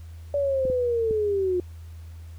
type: linear sweep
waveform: sine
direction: down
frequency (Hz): 576 to 353.6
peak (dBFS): -21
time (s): 0.34-1.6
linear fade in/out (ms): 2
type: clicks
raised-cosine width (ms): 3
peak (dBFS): -20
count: 3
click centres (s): 0.653 / 0.7 / 1.11
effects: added 82 Hz sine -38 dBFS peak until 2.38 s + pink hiss -58 dBFS RMS until 2.38 s